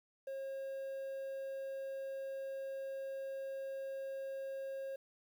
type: tone with quantisation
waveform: triangle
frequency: 540 Hz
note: C#5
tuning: 45 cents flat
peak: -38 dBFS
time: 0.27-4.96 s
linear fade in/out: 5 ms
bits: 11
effects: none